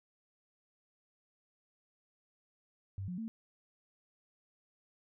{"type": "tone with pitch steps", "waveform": "sine", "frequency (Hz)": [97.3, 179.3, 224.4], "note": ["G2", "F3", "A3"], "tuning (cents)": [-12, 46, 34], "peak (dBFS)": -37, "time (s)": [2.98, 3.28], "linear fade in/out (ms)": 0, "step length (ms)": 100, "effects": []}